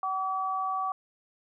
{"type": "tone pair together", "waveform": "sine", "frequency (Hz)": [758.9, 1146], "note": ["F#5", "D6"], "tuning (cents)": [44, -43], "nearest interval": "perfect fifth", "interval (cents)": 713, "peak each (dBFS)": [-32, -29], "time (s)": [0.03, 0.92], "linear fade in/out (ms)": 2, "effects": []}